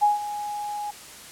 sine tone with ADSR envelope, 830.6 Hz, G#5, in tune, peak -14 dBFS, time 0.01-0.91 s, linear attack 24 ms, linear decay 150 ms, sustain -14 dB, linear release 9 ms, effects white hiss -43 dBFS RMS until 1.31 s + low-pass 11000 Hz 12 dB/octave

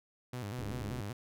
sawtooth tone with vibrato, 112.4 Hz, A2, 37 cents sharp, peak -34 dBFS, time 0.33-1.13 s, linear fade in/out 5 ms, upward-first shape square, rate 5.2 Hz, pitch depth 180 cents each way
click train, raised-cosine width 3 ms, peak -32 dBFS, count 30, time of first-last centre 0.59-1.003 s, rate 70.3 Hz
effects none

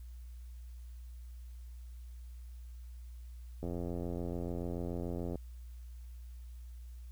click train, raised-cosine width 2 ms, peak -26 dBFS, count 151, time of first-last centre 3.63-5.356 s, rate 86.9 Hz, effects added 60 Hz sine -45 dBFS peak until 7.11 s + white hiss -69 dBFS RMS until 7.11 s

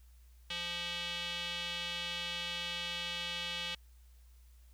square tone with band-pass filter, 173.6 Hz, F3, 10 cents flat, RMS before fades -39 dBFS, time 0.5-3.75 s, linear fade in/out 5 ms, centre 3200 Hz, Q 3.3, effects added 60 Hz sine -56 dBFS peak until 4.73 s + white hiss -71 dBFS RMS until 4.73 s

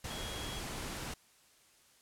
sine tone in noise, 3306 Hz, G#7, 9 cents flat, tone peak -46 dBFS, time 0.1-0.6 s, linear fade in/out 5 ms, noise pink, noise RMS -41 dBFS, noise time 0.04-1.14 s, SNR -8 dB, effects white hiss -65 dBFS RMS until 2.01 s + low-pass 11000 Hz 12 dB/octave

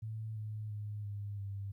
sine tone with pitch steps, 110 / 107.24 / 104.55 / 101.92 / 99.37 Hz, A2 / A2 / G#2 / G#2 / G2, 0 / -44 / +12 / -32 / +24 cents, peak -38 dBFS, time 0.02-1.72 s, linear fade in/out 10 ms, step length 340 ms, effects 13-bit

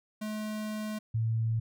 square / sine tone pair in turn, 214.1 / 112.76 Hz, A3 / A2, -47 / +43 cents, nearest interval major seventh, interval 1110 cents, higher first, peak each -34 / -26 dBFS, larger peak second, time 0.21-0.99 / 1.14-1.6 s, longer first, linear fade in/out 10 ms, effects none

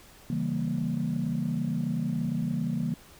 sine chord, C# diminished seventh, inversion none, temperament equal with one note detuned, 138.11 / 164.81 / 196 / 233.1 Hz, C#3 / E3 / G3 / Bb3, -6 / 0 / 0 / 0 cents, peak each -33 / -30 / -33 / -30 dBFS, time 0.3-2.94 s, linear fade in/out 2 ms, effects tanh soft clip ceiling -19 dBFS + pink hiss -53 dBFS RMS until 3.19 s

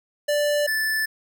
square tone pair in turn, 587.3 / 1751.8 Hz, D5 / A6, 0 / -8 cents, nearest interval octave + perfect fifth, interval 1892 cents, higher second, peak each -20 / -22 dBFS, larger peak first, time 0.28-0.67 / 0.67-1.06 s, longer neither, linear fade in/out 10 ms, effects none

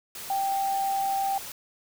sine tone in noise, 784 Hz, G5, in tune, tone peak -24 dBFS, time 0.3-1.38 s, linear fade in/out 2 ms, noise white, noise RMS -39 dBFS, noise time 0.15-1.52 s, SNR +12 dB, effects none

